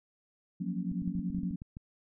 sine chord, Gb major seventh, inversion third, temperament equal, 174.61 / 185 / 233.1 / 277.2 Hz, F3 / Gb3 / Bb3 / Db4, 0 / 0 / 0 / 0 cents, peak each -36 / -35 / -40 / -41 dBFS, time 0.6-1.56 s, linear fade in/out 10 ms
clicks, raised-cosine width 5 ms, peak -30 dBFS, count 12, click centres 0.917 / 1.02 / 1.077 / 1.153 / 1.193 / 1.302 / 1.348 / 1.384 / 1.434 / 1.509 / 1.619 / 1.769 s
effects none

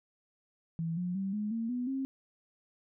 sine tone with pitch steps, 164.81 / 178.69 / 193.74 / 210.1 / 227.8 / 246.9 / 267.7 Hz, E3 / F3 / G3 / G#3 / A#3 / B3 / C4, 0 / +40 / -20 / +20 / -40 / 0 / +40 cents, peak -31 dBFS, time 0.79-2.05 s, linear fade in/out 0 ms, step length 180 ms, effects none

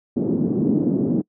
white band-pass noise, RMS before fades -20 dBFS, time 0.16-1.22 s, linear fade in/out 10 ms, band 170 to 310 Hz, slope 24 dB/octave, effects noise-tail reverb RT60 0.1 s tail -25 dB re dry

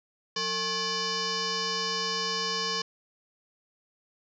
sine tone with frequency modulation, 2980 Hz, F#7, 12 cents sharp, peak -27 dBFS, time 0.36-2.82 s, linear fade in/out 5 ms, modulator 632 Hz, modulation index 4.3, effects none

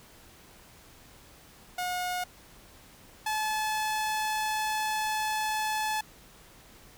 sawtooth tone pair in turn, 722 / 862.1 Hz, F#5 / A5, -43 / -36 cents, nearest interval minor third, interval 307 cents, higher second, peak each -26 / -24 dBFS, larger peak second, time 1.78-2.24 / 3.26-6.01 s, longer second, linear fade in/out 5 ms, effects pink hiss -54 dBFS RMS until 6.97 s

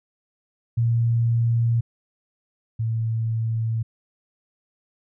sine tone pair in turn, 116.54 / 112.96 Hz, A#2 / A2, 0 / +46 cents, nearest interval minor second, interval 54 cents, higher first, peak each -17 / -21 dBFS, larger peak first, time 0.77-1.81 / 2.79-3.83 s, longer neither, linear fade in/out 10 ms, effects none

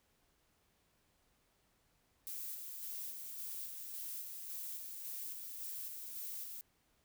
violet noise with tremolo, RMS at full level -44 dBFS, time 2.27-6.61 s, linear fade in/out 0 ms, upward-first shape square, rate 1.8 Hz, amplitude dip 30%, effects pink hiss -75 dBFS RMS until 7.04 s

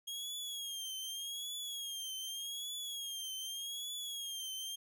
sawtooth tone with vibrato, 3260 Hz, G#7, 33 cents flat, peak -37 dBFS, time 0.07-4.76 s, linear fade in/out 10 ms, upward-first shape triangle, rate 0.84 Hz, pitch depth 100 cents each way, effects none

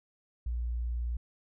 sine tone, 59.3 Hz, A#1, 30 cents sharp, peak -30 dBFS, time 0.46-1.17 s, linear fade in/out 5 ms, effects none

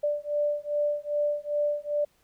sine beating tone pair, 587.3 / 589.8 Hz, D5 / D5, 0 / +7 cents, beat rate 2.5 Hz, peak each -28 dBFS, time 0.03-2.05 s, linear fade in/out 10 ms, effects pink hiss -67 dBFS RMS until 2.23 s

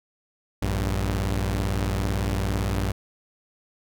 sawtooth tone pair together, 57.55 / 97.3 Hz, A#1 / G2, -22 / -12 cents, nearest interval major sixth, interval 910 cents, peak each -22 dBFS, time 0.62-2.92 s, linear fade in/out 5 ms, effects none

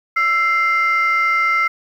sine tone pair together, 1333 / 2090 Hz, E6 / C7, +19 / -2 cents, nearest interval minor sixth, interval 779 cents, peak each -15 dBFS, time 0.16-1.68 s, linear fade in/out 10 ms, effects tanh soft clip ceiling -9 dBFS + 8-bit

